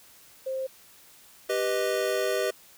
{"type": "tone", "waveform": "sine", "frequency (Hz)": 527, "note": "C5", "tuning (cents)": 12, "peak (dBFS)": -28, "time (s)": [0.46, 0.67], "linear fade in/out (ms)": 10}
{"type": "chord", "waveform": "square", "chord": "G augmented", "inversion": "none", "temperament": "equal", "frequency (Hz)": [392, 493.9, 622.3], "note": ["G4", "B4", "D#5"], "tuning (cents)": [0, 0, 0], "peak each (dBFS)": -30, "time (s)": [1.49, 2.51], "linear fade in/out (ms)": 10}
{"effects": ["white hiss -54 dBFS RMS until 2.77 s"]}